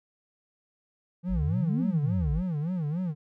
triangle tone with vibrato, 164.81 Hz, E3, in tune, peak -25 dBFS, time 1.23-3.15 s, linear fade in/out 50 ms, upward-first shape sine, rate 3.5 Hz, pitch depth 220 cents each way
sine exponential two-way sweep, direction up then down, 44 to 267.1 to 44 Hz, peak -26 dBFS, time 1.28-2.43 s, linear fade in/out 50 ms, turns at 1.8 s
effects none

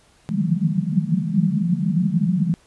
white band-pass noise, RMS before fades -20 dBFS, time 0.29-2.54 s, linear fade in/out 0 ms, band 150 to 210 Hz, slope 96 dB/octave, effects pink hiss -56 dBFS RMS until 2.66 s + resampled to 24000 Hz

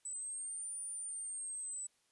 sine exponential two-way sweep, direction up then down, 7930 to 9397 to 7930 Hz, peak -40 dBFS, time 0.05-1.87 s, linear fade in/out 5 ms, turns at 0.8 s, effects white hiss -75 dBFS RMS until 2.11 s + resampled to 24000 Hz

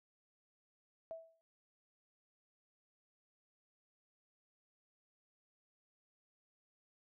sine tone with exponential decay, 654 Hz, E5, 14 cents flat, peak -40 dBFS, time 1.11-1.41 s, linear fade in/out 0 ms, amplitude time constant 64 ms, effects none

